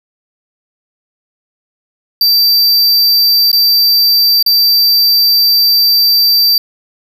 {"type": "tone with dropouts", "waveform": "square", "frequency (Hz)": 4670, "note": "D8", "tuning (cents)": -11, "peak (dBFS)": -7, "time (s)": [2.21, 6.58], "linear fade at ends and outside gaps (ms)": 2, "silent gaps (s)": [[3.516, 3.529], [4.427, 4.462]], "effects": ["7-bit"]}